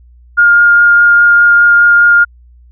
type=tone with vibrato; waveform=sine; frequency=1414 Hz; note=F6; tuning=21 cents sharp; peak=-3 dBFS; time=0.37-2.25 s; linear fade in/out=20 ms; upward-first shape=triangle; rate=4.9 Hz; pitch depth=9 cents each way; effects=added 60 Hz sine -38 dBFS peak until 2.71 s